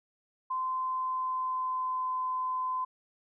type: tone with pitch glide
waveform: sine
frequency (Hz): 1033 to 1023.5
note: C6 to C6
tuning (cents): -22 to -38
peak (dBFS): -29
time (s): 0.5-2.85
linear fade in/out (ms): 10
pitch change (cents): -16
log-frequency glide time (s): 0.82-2.16
effects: none